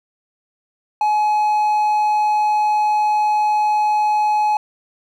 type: tone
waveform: triangle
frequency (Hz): 846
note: G#5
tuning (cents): +32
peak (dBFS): -12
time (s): 1.01-4.57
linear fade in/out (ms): 2
effects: none